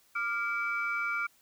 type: tone cluster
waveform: sine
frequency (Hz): 1186 / 1397 / 2303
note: D6 / F6 / D7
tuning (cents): +17 / 0 / -34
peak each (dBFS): -37 / -31 / -33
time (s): 0.15-1.27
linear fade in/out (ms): 10
effects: tanh soft clip ceiling -21 dBFS + white hiss -65 dBFS RMS until 1.41 s